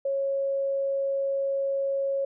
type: tone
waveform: sine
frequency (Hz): 549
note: C#5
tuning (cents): -17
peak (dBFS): -24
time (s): 0.05-2.25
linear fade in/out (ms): 5
effects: none